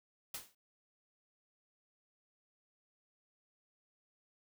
white noise with exponential decay, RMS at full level -39 dBFS, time 0.34-0.55 s, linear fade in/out 5 ms, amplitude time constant 45 ms, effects none

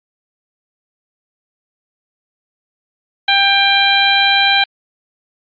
harmonic tone, 793 Hz, G5, 20 cents sharp, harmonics 1 / 2 / 3 / 4 / 5, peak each -16 / -16 / -16 / -16 / -16 dBFS, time 3.28-4.64 s, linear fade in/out 5 ms, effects Opus 32 kbps

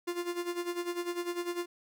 45% pulse tone with tremolo, 349.2 Hz, F4, in tune, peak -30 dBFS, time 0.07-1.66 s, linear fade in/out 10 ms, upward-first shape sine, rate 10 Hz, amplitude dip 75%, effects none

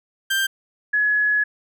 30% pulse / sine tone pair in turn, 1577 / 1691.5 Hz, G6 / G#6, +10 / +31 cents, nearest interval minor second, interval 121 cents, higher second, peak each -16 dBFS, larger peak neither, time 0.3-0.47 / 0.93-1.44 s, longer second, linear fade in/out 10 ms, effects none

